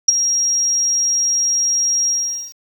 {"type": "tone with ADSR envelope", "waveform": "sine", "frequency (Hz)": 5630, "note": "F8", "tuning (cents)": 13, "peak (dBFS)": -3, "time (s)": [0.08, 2.54], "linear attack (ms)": 8, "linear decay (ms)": 15, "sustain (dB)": -11, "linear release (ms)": 460, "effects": ["7-bit"]}